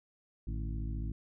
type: harmonic tone with a mistuned harmonic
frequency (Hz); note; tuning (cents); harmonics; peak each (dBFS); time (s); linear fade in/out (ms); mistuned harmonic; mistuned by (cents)
54.3; A1; -22; 1 / 2 / 3 / 4 / 5 / 6; -35 / -41 / -45 / -47 / -49 / -51; 0.47-1.12; 5; 3; -140
effects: none

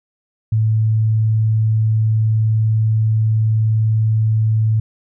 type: tone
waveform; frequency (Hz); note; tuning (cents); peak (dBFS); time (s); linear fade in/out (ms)
sine; 109.9; A2; -2; -12; 0.52-4.8; 5
effects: none

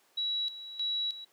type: tone with tremolo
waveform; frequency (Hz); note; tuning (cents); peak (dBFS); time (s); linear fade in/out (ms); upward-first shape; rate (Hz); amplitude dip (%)
sine; 3900; B7; -23; -29; 0.17-1.25; 10; square; 1.6; 75
effects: pink hiss -66 dBFS RMS until 1.32 s + high-pass 400 Hz 12 dB/octave

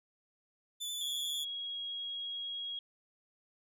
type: tone with vibrato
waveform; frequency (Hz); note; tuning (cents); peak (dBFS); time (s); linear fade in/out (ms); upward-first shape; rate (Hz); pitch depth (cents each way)
sawtooth; 3493; A7; -13; -34; 0.8-1.45; 20; square; 11; 16
type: tone with pitch glide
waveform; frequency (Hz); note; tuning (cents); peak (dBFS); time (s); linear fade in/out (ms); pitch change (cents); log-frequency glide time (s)
sine; 3322 to 3297; G#7 to G#7; 0 to -13; -37; 1.01-2.79; 2; -13; 1.17-1.9
effects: none

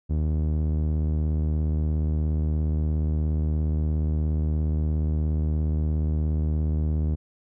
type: tone with low-pass filter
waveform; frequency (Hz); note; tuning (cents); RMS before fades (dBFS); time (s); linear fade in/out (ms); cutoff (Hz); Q
sawtooth; 77; D#2; -17; -24; 0.09-7.16; 20; 280; 0.57
effects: none

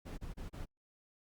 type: noise bursts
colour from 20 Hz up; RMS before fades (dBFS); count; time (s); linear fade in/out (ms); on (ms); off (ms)
brown; -43; 4; 0.05-0.657; 20; 130; 29
effects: Opus 48 kbps

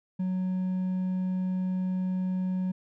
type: tone with hard clipping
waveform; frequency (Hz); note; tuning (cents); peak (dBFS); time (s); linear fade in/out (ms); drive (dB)
triangle; 185; F#3; 0; -27; 0.19-2.72; 10; 5
effects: none

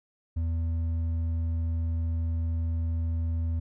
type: tone with hard clipping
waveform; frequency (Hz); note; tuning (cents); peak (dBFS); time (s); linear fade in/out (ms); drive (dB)
sine; 82.41; E2; 0; -27; 0.36-3.6; 10; 4
effects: none

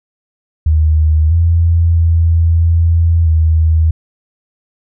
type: tone with pitch steps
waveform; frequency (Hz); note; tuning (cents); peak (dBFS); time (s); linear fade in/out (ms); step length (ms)
sine; 77.9 / 84 / 83 / 83.5 / 80.1; D#2 / E2 / E2 / E2 / E2; +3 / +33 / +12 / +23 / -49; -7; 0.66-3.91; 5; 650
effects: none

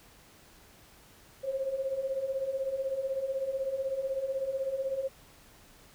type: beating tone pair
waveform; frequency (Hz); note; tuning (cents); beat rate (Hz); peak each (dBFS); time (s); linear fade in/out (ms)
sine; 523.3 / 539.3; C5 / C#5; 0 / -48; 16; -36 / -31; 1.43-5.09; 20
effects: pink hiss -57 dBFS RMS until 5.94 s

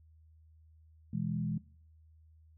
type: chord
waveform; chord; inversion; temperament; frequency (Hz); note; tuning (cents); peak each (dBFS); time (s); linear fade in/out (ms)
sine; E major; second; equal; 123.47 / 164.81 / 207.7; B2 / E3 / G#3; 0 / 0 / 0; -38 / -35 / -36; 1.13-1.58; 5
effects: noise-tail reverb RT60 0.5 s tail -19 dB re dry + added 79 Hz sine -58 dBFS peak until 2.57 s

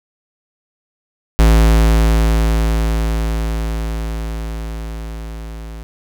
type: tone with level ramp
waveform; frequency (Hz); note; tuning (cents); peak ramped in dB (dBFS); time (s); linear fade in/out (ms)
square; 55; A1; 0; -7 to -29; 1.39-5.83; 0
effects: none

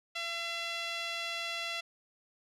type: tone with band-pass filter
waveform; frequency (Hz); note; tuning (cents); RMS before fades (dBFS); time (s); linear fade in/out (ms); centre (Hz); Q
sawtooth; 677; E5; +46; -37; 0.15-1.81; 10; 3100; 1.8
effects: none

